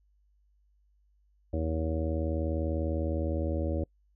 harmonic tone, 79.9 Hz, D#2, 47 cents sharp, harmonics 1 / 2 / 3 / 4 / 5 / 6 / 7 / 9, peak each -30 / -42 / -38 / -35 / -43 / -40 / -36 / -49 dBFS, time 1.53-3.84 s, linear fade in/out 5 ms, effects noise-tail reverb RT60 0.1 s tail -26 dB re dry + added 50 Hz sine -64 dBFS peak until 4.15 s

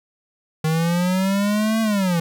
square linear two-way sweep, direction up then down, 155.56 to 225 to 163.7 Hz, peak -18 dBFS, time 0.64-2.2 s, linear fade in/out 5 ms, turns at 1.81 s, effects 10-bit

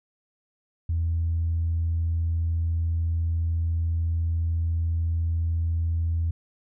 sine tone, 83 Hz, E2, 12 cents sharp, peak -21 dBFS, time 0.89-6.31 s, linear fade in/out 5 ms, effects tanh soft clip ceiling -18 dBFS

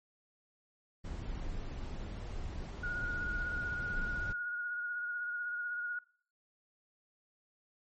brown noise, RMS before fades -40 dBFS, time 1.04-4.33 s, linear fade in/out 10 ms
sine tone with vibrato, 1441 Hz, F#6, 46 cents flat, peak -35 dBFS, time 2.83-5.99 s, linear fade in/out 5 ms, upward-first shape square, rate 16 Hz, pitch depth 20 cents each way
effects noise-tail reverb RT60 0.5 s tail -21 dB re dry + MP3 32 kbps

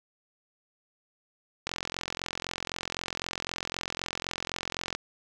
click train, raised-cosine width 0.2 ms, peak -14 dBFS, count 145, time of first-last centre 1.67-4.95 s, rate 43.9 Hz, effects none

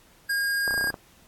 square tone, 1623 Hz, G#6, 40 cents flat, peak -24 dBFS, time 0.29-0.91 s, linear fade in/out 10 ms
clicks, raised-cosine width 1 ms, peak -20 dBFS, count 9, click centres 0.678 / 0.709 / 0.741 / 0.778 / 0.811 / 0.842 / 0.873 / 0.903 / 0.942 s
effects pink hiss -57 dBFS RMS until 1.27 s + AAC 64 kbps

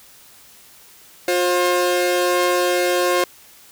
sawtooth tone pair together, 356.1 / 533.5 Hz, F4 / C5, +34 / +34 cents, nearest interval perfect fifth, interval 700 cents, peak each -15 dBFS, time 1.28-3.24 s, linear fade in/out 2 ms, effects white hiss -47 dBFS RMS until 3.71 s

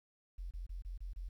sine tone bursts, 44 Hz, F1, 14 cents sharp, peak -40 dBFS, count 6, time 0.38-1.29 s, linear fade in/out 10 ms, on 130 ms, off 26 ms, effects 12-bit

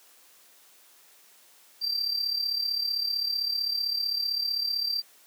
triangle tone with amplitude modulation, 4699 Hz, D8, in tune, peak -22 dBFS, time 1.81-5.02 s, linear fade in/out 20 ms, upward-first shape sine, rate 35.6 Hz, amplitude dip 65%, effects white hiss -57 dBFS RMS until 5.26 s + high-pass 300 Hz 12 dB/octave

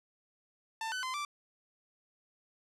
sawtooth tone with pitch steps, 893 / 1507 / 1032 / 1171 Hz, A5 / F#6 / C6 / D6, +25 / +31 / -24 / -5 cents, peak -31 dBFS, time 0.81-1.25 s, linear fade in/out 2 ms, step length 110 ms, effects low-pass 8000 Hz 12 dB/octave

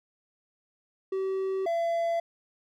triangle tone pair in turn, 382.9 / 674.6 Hz, G4 / E5, -41 / +40 cents, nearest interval minor seventh, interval 981 cents, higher second, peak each -25 / -23 dBFS, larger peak second, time 1.12-1.66 / 1.66-2.2 s, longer neither, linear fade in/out 5 ms, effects none

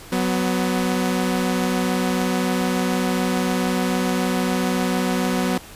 sawtooth tone pair together, 184.87 / 248.8 Hz, F#3 / B3, -1 / +13 cents, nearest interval perfect fourth, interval 514 cents, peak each -18 dBFS, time 0.12-5.58 s, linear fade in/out 5 ms, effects pink hiss -41 dBFS RMS until 5.75 s + resampled to 32000 Hz

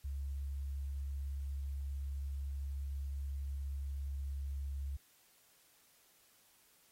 sine tone, 69.3 Hz, C#2, in tune, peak -37 dBFS, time 0.04-4.97 s, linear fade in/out 10 ms, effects white hiss -68 dBFS RMS until 6.91 s + AAC 48 kbps

